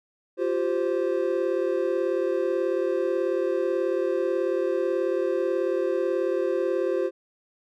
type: chord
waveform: triangle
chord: F suspended second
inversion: none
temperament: equal with one note detuned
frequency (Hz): 349.2 / 387.5 / 523.3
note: F4 / G4 / C5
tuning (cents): 0 / -20 / 0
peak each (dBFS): -25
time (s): 0.37-7.11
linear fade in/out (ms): 50
effects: none